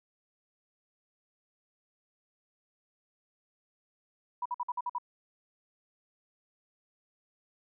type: tone bursts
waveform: sine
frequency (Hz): 977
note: B5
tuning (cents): -19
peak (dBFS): -30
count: 7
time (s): 4.42-4.984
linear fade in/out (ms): 5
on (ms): 36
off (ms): 52
effects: none